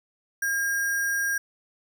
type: tone with sample-and-hold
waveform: sine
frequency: 1617 Hz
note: G#6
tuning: 47 cents flat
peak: -23 dBFS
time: 0.42-1.38 s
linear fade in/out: 5 ms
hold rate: 7350 Hz
effects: none